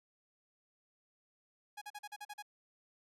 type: tone bursts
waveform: sawtooth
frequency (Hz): 830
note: G#5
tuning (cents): -1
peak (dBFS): -40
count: 8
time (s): 1.77-2.425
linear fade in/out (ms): 10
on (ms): 46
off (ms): 41
effects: resampled to 32000 Hz